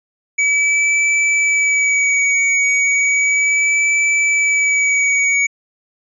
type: tone with vibrato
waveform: square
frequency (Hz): 2280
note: C#7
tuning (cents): +48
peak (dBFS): -13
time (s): 0.38-5.47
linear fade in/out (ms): 10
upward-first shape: sine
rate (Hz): 0.34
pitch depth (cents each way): 24
effects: resampled to 22050 Hz